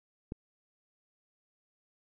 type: click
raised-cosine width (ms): 3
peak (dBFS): -24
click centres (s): 0.321
effects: none